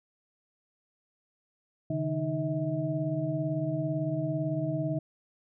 sine tone cluster, 136.9 / 154.8 / 310.2 / 642 Hz, C#3 / D#3 / D#4 / E5, -21 / -9 / -5 / -46 cents, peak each -34 / -32 / -33 / -34 dBFS, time 1.9-4.99 s, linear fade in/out 5 ms, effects none

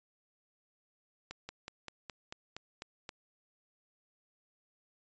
slowing click train, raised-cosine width 0.2 ms, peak -25 dBFS, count 9, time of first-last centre 1.31-3.092 s, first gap 180 ms, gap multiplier 1.06, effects resampled to 16000 Hz

